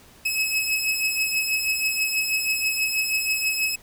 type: beating tone pair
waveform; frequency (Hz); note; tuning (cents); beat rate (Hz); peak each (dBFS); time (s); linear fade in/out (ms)
sawtooth; 2568 / 2574.2; E7 / E7; -46 / -42; 6.2; -24 / -20; 0.25-3.76; 10
effects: pink hiss -51 dBFS RMS until 3.82 s